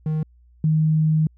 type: tone pair in turn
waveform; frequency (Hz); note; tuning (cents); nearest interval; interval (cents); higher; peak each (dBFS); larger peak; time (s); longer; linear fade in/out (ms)
triangle / sine; 155.56 / 156.29; D#3 / D#3; 0 / +8; unison; 8; second; -18 / -15; second; 0.06-0.23 / 0.64-1.27; second; 2
effects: added 60 Hz sine -50 dBFS peak until 1.37 s